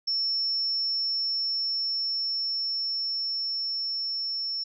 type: tone with level ramp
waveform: sine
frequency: 5400 Hz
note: E8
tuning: 41 cents sharp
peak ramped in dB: -24 to -28 dBFS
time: 0.07-4.64 s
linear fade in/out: 10 ms
effects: none